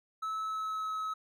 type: tone with pitch glide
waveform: triangle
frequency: 1301 to 1285.3 Hz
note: E6 to E6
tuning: -23 to -44 cents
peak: -31 dBFS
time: 0.22-1.14 s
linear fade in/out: 10 ms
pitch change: -21 cents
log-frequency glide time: 0.4-0.92 s
effects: none